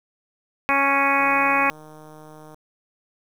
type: harmonic tone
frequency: 277.2 Hz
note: C#4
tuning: in tune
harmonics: 1 / 2 / 3 / 4 / 5 / 6 / 7 / 8 / 9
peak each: -28 / -28 / -24 / -22 / -28 / -27 / -28 / -25 / -24 dBFS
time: 0.69-1.7 s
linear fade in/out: 0 ms
type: click train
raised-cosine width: 1 ms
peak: -31 dBFS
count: 208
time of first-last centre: 1.2-2.544 s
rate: 154 Hz
effects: 8-bit